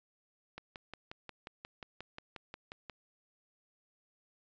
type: click train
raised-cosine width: 0.3 ms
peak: -28 dBFS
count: 14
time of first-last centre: 0.58-2.897 s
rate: 5.61 Hz
effects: resampled to 16000 Hz